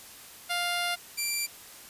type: tone pair in turn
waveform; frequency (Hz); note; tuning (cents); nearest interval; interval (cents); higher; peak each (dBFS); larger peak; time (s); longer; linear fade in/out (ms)
10% pulse; 701 / 2358; F5 / D7; +6 / +6; octave + major sixth; 2100; second; -19; neither; 0.49-0.96 / 1.17-1.47; first; 20
effects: white hiss -48 dBFS RMS until 1.89 s + resampled to 32000 Hz